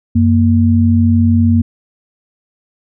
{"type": "tone pair together", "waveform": "sine", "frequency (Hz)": [92.83, 233.1], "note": ["F#2", "A#3"], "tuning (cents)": [6, 0], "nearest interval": "octave + major third", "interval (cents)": 1594, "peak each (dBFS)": -10, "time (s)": [0.15, 1.62], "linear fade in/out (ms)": 10, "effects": []}